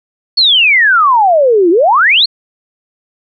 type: exponential two-way sweep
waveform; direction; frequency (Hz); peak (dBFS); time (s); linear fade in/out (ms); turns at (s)
sine; down then up; 4481 to 326 to 4481; -5; 0.37-2.26; 10; 1.7
effects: none